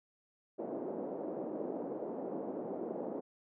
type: band-pass noise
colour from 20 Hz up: white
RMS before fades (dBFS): -40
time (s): 0.58-3.21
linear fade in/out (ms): 20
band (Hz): 220 to 580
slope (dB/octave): 24
effects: none